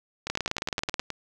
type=two click trains; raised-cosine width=0.2 ms; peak=-14 / -10 dBFS; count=9 / 14; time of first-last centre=0.27-1.103 / 0.3-0.995 s; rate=9.6 / 18.7 Hz; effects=none